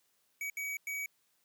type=tone bursts at uneven times; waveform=square; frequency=2267 Hz; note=C#7; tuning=38 cents sharp; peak=-36 dBFS; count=3; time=0.41-0.5 / 0.57-0.77 / 0.87-1.06 s; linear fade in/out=2 ms; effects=white hiss -74 dBFS RMS until 1.44 s + high-pass 100 Hz 12 dB/octave